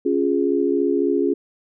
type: chord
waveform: sine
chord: Db major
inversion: none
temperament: equal with one note detuned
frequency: 277.2 / 351.5 / 415.3 Hz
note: Db4 / F4 / Ab4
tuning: 0 / +11 / 0 cents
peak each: -21 dBFS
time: 0.05-1.34 s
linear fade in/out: 10 ms
effects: none